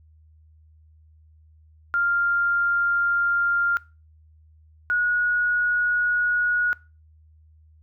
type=tone pair in turn; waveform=sine; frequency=1396.9 / 1453.6 Hz; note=F6 / F#6; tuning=0 / -31 cents; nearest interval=minor second; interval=69 cents; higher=second; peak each=-19 dBFS; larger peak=neither; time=1.94-3.77 / 4.9-6.73 s; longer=neither; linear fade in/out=0 ms; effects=noise-tail reverb RT60 0.3 s tail -21 dB re dry + added 78 Hz sine -51 dBFS peak until 7.82 s